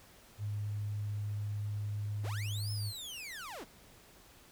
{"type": "tone", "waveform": "sine", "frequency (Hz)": 103.83, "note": "G#2", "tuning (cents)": 0, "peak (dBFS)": -34, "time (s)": [0.38, 2.93], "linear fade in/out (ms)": 50}
{"type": "linear two-way sweep", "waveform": "sawtooth", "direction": "up then down", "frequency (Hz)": [155.56, 5274, 155.56], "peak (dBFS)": -39, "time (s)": [2.23, 3.65], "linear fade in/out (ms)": 20, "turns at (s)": 2.71}
{"effects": ["pink hiss -59 dBFS RMS until 4.51 s"]}